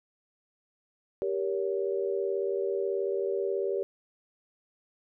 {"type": "chord", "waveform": "sine", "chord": "G diminished", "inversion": "none", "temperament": "just", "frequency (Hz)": [392, 470.4, 564.5], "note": ["G4", "Bb4", "Db5"], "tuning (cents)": [0, 16, 31], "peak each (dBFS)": [-29, -33, -34], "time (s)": [1.22, 3.83], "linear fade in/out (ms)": 0, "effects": []}